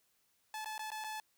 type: tone with dropouts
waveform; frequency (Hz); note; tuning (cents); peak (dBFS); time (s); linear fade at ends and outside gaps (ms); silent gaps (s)
sawtooth; 865; A5; -30; -36; 0.54-1.2; 1; 0.646-0.658 / 0.78-0.793 / 0.904-0.917 / 1.04-1.044
effects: white hiss -75 dBFS RMS until 1.37 s